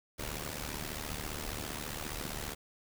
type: noise with amplitude modulation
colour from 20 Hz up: pink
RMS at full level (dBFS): -36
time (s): 0.18-2.55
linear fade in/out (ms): 20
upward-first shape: sine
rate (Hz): 74.9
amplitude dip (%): 80
effects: none